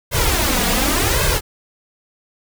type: noise with flanger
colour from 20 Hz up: pink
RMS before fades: -17 dBFS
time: 0.11-1.41 s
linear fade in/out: 50 ms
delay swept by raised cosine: 1.9 to 4.2 ms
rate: 0.89 Hz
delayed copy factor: +0.85
effects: none